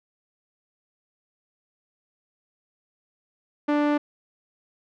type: tone with low-pass filter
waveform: sawtooth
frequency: 294.2 Hz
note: D4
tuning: 3 cents sharp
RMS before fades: -22 dBFS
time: 3.68-3.98 s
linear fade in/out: 10 ms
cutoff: 1900 Hz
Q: 0.61
effects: none